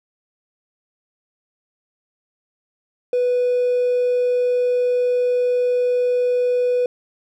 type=tone with hard clipping; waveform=triangle; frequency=493.9 Hz; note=B4; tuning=in tune; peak=-16 dBFS; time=3.13-6.86 s; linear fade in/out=2 ms; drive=4 dB; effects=none